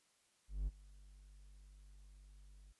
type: tone with ADSR envelope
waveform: triangle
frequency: 49 Hz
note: G1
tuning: in tune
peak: -32 dBFS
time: 0.48-2.73 s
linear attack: 190 ms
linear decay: 32 ms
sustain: -23 dB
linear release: 17 ms
effects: white hiss -75 dBFS RMS until 2.79 s + resampled to 24000 Hz